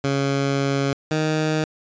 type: tone pair in turn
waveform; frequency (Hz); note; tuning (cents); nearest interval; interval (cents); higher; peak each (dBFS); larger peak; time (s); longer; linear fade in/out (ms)
15% pulse; 138.59 / 155.56; C#3 / D#3; 0 / 0; major second; 200; second; -13; neither; 0.04-0.93 / 1.11-1.64; first; 2
effects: resampled to 16000 Hz